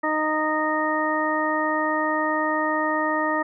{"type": "harmonic tone", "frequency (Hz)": 309.2, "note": "D#4", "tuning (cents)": -11, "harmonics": [1, 2, 3, 4, 6], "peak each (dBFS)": [-27, -27, -27, -27, -27], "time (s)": [0.03, 3.43], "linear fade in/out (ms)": 10, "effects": []}